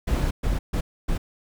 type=noise bursts at uneven times; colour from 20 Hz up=brown; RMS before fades=-23 dBFS; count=4; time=0.07-0.31 / 0.43-0.59 / 0.73-0.81 / 1.08-1.18 s; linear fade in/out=10 ms; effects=none